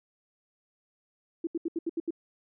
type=tone bursts; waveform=sine; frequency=332.4 Hz; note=E4; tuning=15 cents sharp; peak=-27 dBFS; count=7; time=1.44-2.107 s; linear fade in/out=5 ms; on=31 ms; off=75 ms; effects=none